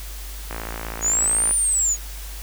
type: click train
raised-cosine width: 0.5 ms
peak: -15 dBFS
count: 57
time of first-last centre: 0.51-1.51 s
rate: 56 Hz
type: linear two-way sweep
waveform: sine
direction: up then down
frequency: 6645 to 9430 to 6645 Hz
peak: -17 dBFS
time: 1.01-1.97 s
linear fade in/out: 50 ms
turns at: 1.52 s
effects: added 50 Hz sine -32 dBFS peak until 2.42 s + white hiss -39 dBFS RMS until 2.42 s